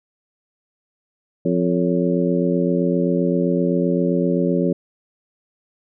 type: harmonic tone with a mistuned harmonic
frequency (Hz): 87.7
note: F2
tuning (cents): +8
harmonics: 2 / 3 / 4 / 5 / 6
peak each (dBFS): -20 / -22 / -23 / -24 / -25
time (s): 1.45-4.73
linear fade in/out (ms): 5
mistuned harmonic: 6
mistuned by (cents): +100
effects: none